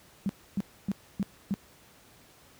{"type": "tone bursts", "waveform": "sine", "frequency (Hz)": 197.3, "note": "G3", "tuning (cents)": 11, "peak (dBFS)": -25, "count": 5, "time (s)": [0.26, 1.54], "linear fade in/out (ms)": 0, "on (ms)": 32, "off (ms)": 280, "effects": ["pink hiss -57 dBFS RMS until 2.59 s", "high-pass 60 Hz 12 dB/octave"]}